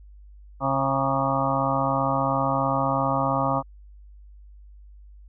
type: harmonic tone with a mistuned harmonic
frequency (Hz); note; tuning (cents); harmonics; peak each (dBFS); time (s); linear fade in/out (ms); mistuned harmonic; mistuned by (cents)
135.3; C#3; -42; 1 / 2 / 4 / 5 / 6 / 7 / 8 / 9; -29 / -29 / -29 / -29 / -29 / -29 / -29 / -29; 0.6-3.63; 50; 8; +51
effects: added 50 Hz sine -44 dBFS peak until 5.28 s